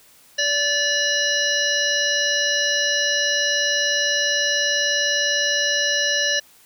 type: harmonic tone with a mistuned harmonic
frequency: 580 Hz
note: D5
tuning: 22 cents flat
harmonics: 1 / 3 / 5 / 7 / 9 / 10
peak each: -27 / -22 / -25 / -26 / -28 / -26 dBFS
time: 0.38-6.4 s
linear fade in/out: 10 ms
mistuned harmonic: 7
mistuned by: -17 cents
effects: white hiss -52 dBFS RMS until 6.65 s